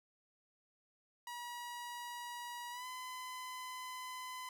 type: tone with pitch glide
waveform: sawtooth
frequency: 962 to 1014.5 Hz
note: B5 to B5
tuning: -46 to +46 cents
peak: -40 dBFS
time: 1.27-4.49 s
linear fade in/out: 2 ms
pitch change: +92 cents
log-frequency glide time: 2.71-2.86 s
effects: none